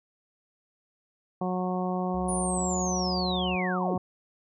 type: harmonic tone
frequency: 182.8 Hz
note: F#3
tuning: 21 cents flat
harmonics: 1 / 2 / 3 / 4 / 5 / 6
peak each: -29 / -34 / -36 / -33 / -39 / -39 dBFS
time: 1.41-3.98 s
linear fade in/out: 5 ms
type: tone with pitch glide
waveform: triangle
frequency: 69.3 to 73.85 Hz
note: C#2 to D2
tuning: 0 to +10 cents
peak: -36 dBFS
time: 2.14-3.56 s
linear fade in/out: 5 ms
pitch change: +110 cents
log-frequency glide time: 2.61-2.74 s
type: linear sweep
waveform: sine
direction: down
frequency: 9750 to 55 Hz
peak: -31 dBFS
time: 2.28-3.98 s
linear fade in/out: 10 ms
effects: none